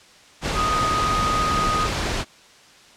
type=tone in noise; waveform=sine; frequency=1244.5 Hz; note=D#6; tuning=in tune; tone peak=-20 dBFS; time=0.54-1.89 s; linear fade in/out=50 ms; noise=pink; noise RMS=-24 dBFS; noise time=0.41-2.25 s; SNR=+1 dB; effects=white hiss -49 dBFS RMS until 2.96 s + low-pass 6000 Hz 12 dB/octave

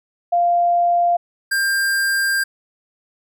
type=tone pair in turn; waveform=sine / square; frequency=696 / 1593.5 Hz; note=F5 / G6; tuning=-6 / +28 cents; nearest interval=octave + major second; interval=1434 cents; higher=second; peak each=-13 / -17 dBFS; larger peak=first; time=0.32-1.17 / 1.51-2.44 s; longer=second; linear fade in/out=10 ms; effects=none

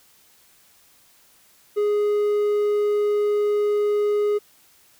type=tone; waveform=triangle; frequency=415.3 Hz; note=G#4; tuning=in tune; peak=-16 dBFS; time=1.76-4.39 s; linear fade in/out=20 ms; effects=white hiss -56 dBFS RMS until 4.99 s

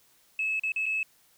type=tone with dropouts; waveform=sine; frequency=2594 Hz; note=E7; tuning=28 cents flat; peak=-25 dBFS; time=0.39-1.03 s; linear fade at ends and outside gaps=2 ms; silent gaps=0.596-0.635 / 0.72-0.761 / 0.858-0.863 s; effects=tanh soft clip ceiling -21 dBFS + white hiss -63 dBFS RMS until 1.37 s

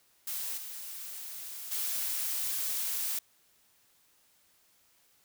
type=noise with level steps; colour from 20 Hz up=blue; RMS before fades=-36 / -42 / -33 dBFS; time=0.27-3.19 s; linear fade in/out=5 ms; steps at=0.57 / 1.71 s; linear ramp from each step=10 ms; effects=white hiss -67 dBFS RMS until 5.24 s

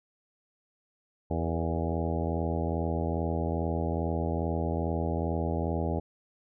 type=harmonic tone with a mistuned harmonic; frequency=82.4 Hz; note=E2; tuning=in tune; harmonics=1 / 2 / 3 / 4 / 5 / 6 / 7 / 8 / 9 / 10; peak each=-31 / -34 / -36 / -37 / -38 / -39 / -39 / -40 / -41 / -41 dBFS; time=1.3-6 s; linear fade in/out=10 ms; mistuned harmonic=6; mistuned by=-48 cents; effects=none

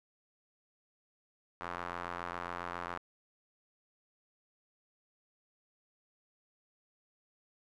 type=tone with band-pass filter; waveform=square; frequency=43.65 Hz; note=F1; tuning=in tune; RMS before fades=-41 dBFS; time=1.61-2.98 s; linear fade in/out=0 ms; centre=1200 Hz; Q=1.9; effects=none

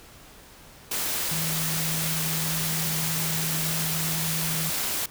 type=tone in noise; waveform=sine; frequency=160.1 Hz; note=D#3; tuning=50 cents sharp; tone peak=-30 dBFS; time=1.31-4.7 s; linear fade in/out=5 ms; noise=white; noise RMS=-28 dBFS; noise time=0.91-5.06 s; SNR=-5 dB; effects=pink hiss -49 dBFS RMS until 5.1 s

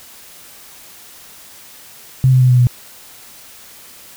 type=tone with pitch steps; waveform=sine; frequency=130.81 / 128.79 / 126.79 / 124.83 / 122.9 Hz; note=C3 / C3 / B2 / B2 / B2; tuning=0 / -27 / +46 / +19 / -8 cents; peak=-7 dBFS; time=2.24-2.67 s; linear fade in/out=0 ms; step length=86 ms; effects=white hiss -40 dBFS RMS until 4.16 s

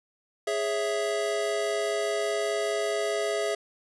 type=chord; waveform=square; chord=C# minor; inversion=second; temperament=equal; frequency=415.3 / 554.4 / 659.3 Hz; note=G#4 / C#5 / E5; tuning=0 / 0 / 0 cents; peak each=-30 / -35 / -30 dBFS; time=0.47-3.55 s; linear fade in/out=5 ms; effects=resampled to 24000 Hz

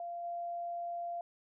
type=tone with level steps; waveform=sine; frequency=691 Hz; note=F5; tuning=19 cents flat; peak=-38 / -36 dBFS; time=0-1.21 s; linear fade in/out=2 ms; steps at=0.23 s; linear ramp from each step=20 ms; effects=none

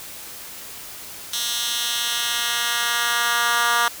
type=tone with high-pass filter sweep; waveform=10% pulse; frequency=236.6 Hz; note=A#3; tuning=26 cents sharp; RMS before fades=-22 dBFS; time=1.33-3.88 s; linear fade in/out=2 ms; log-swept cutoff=3900 to 1200 Hz; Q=1.3; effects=white hiss -37 dBFS RMS until 4 s

